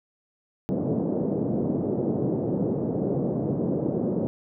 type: band-pass noise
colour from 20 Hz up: pink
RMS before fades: -26 dBFS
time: 0.69-4.27 s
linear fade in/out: 0 ms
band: 140 to 520 Hz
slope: 24 dB/octave
effects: none